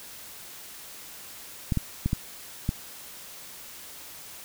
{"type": "clicks", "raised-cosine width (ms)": 5, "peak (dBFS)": -12, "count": 5, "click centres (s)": [1.722, 1.773, 2.06, 2.131, 2.691], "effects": ["white hiss -44 dBFS RMS until 4.44 s"]}